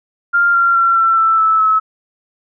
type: tone with pitch steps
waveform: sine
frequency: 1396.9 / 1379.3 / 1361.8 / 1344.6 / 1327.7 / 1310.9 / 1294.4 Hz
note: F6 / F6 / F6 / E6 / E6 / E6 / E6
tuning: 0 / -22 / -44 / +34 / +12 / -10 / -32 cents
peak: -9 dBFS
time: 0.33-1.8 s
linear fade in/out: 20 ms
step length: 210 ms
effects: none